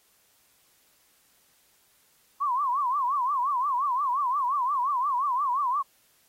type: tone with vibrato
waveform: sine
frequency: 1066 Hz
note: C6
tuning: 32 cents sharp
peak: -23 dBFS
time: 2.4-5.83 s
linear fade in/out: 20 ms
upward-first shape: triangle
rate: 5.7 Hz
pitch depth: 210 cents each way
effects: white hiss -64 dBFS RMS until 6.28 s + AAC 48 kbps